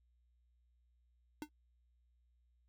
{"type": "tone with exponential decay", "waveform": "square", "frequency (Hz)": 299.8, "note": "D4", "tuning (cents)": 36, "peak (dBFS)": -38, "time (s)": [1.42, 1.49], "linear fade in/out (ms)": 1, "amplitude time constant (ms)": 15, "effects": ["noise-tail reverb RT60 0.1 s tail -22 dB re dry", "added 60 Hz sine -70 dBFS peak until 2.68 s"]}